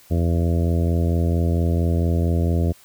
harmonic tone, 84.4 Hz, E2, 41 cents sharp, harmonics 1 / 2 / 3 / 4 / 5 / 6 / 7 / 8, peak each -18 / -24 / -28 / -30 / -32 / -34 / -35 / -36 dBFS, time 0.1-2.73 s, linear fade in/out 20 ms, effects white hiss -51 dBFS RMS until 2.84 s

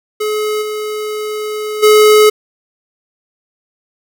square tone with level steps, 425.8 Hz, G#4, 43 cents sharp, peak -15 / -19 / -5 dBFS, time 0.2-2.3 s, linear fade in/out 10 ms, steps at 0.61 / 1.82 s, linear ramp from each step 20 ms, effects none

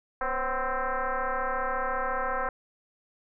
sine tone with frequency modulation, 277.2 Hz, C#4, in tune, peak -26 dBFS, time 0.21-2.49 s, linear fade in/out 2 ms, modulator 260 Hz, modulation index 5.4, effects none

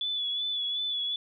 sine tone with vibrato, 3438 Hz, A7, 41 cents flat, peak -28 dBFS, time 0.01-1.16 s, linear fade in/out 2 ms, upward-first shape sine, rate 2.7 Hz, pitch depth 36 cents each way, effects none

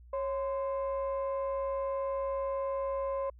sine tone pair together, 548 / 1034.5 Hz, C#5 / C6, -20 / -20 cents, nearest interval major seventh, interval 1100 cents, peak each -30 / -36 dBFS, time 0.13-3.3 s, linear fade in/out 5 ms, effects tanh soft clip ceiling -26 dBFS + added 60 Hz sine -51 dBFS peak until 3.39 s

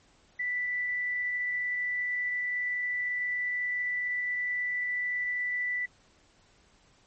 sine tone, 1976 Hz, B6, in tune, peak -28 dBFS, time 0.39-5.86 s, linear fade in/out 10 ms, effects pink hiss -63 dBFS RMS until 7.06 s + MP3 32 kbps

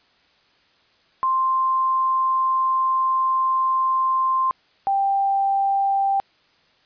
sine tone pair in turn, 1050 / 787.7 Hz, C6 / G5, +6 / +8 cents, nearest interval perfect fourth, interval 498 cents, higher first, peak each -17 / -17 dBFS, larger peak neither, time 1.23-4.51 / 4.87-6.2 s, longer first, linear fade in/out 0 ms, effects white hiss -59 dBFS RMS until 6.85 s + resampled to 11025 Hz

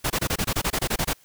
pink noise bursts, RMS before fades -24 dBFS, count 13, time 0.04-1.134 s, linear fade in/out 10 ms, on 62 ms, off 24 ms, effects white hiss -57 dBFS RMS until 1.24 s

